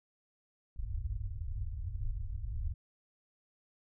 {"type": "low-pass noise", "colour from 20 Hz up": "pink", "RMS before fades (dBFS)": -37, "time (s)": [0.76, 2.74], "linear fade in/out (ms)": 5, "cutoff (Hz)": 110, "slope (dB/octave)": 96, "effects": []}